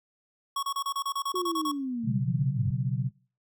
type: tone bursts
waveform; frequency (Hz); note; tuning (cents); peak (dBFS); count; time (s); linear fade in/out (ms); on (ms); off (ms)
square; 1108.7; C#6; 0; -28; 12; 0.56-1.717; 5; 68; 31
type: linear sweep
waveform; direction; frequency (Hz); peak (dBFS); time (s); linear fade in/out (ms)
sine; down; 370 to 87.31; -29; 1.34-2.71; 5
type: chord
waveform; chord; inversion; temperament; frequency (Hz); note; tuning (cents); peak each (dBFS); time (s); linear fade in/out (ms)
sine; B suspended second; none; just; 123.47 / 138.9 / 185.21; B2 / C#3 / F#3; 0 / +4 / +2; -29 / -29 / -34; 2.03-3.11; 50
effects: noise-tail reverb RT60 0.4 s tail -23 dB re dry